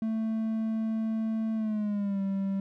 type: tone with pitch glide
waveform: triangle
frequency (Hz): 221.6 to 195.16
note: A3 to G3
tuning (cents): +13 to -7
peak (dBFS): -25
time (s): 0.02-2.6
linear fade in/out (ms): 2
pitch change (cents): -220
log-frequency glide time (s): 1.55-2.21
effects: none